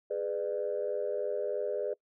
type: chord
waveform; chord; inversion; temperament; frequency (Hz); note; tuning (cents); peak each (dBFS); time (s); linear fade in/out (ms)
sine; G# diminished; none; just; 415.3 / 498.4 / 598; G#4 / B4 / D5; 0 / +16 / +31; -34; 0.1-1.94; 10
effects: noise-tail reverb RT60 0.1 s tail -24 dB re dry + tanh soft clip ceiling -22 dBFS